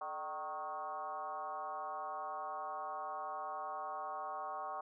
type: tone with frequency modulation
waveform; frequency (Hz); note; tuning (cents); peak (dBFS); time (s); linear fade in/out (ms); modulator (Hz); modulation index
sine; 932.3; A#5; 0; -39; 0.01-4.81; 5; 165; 1.9
effects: none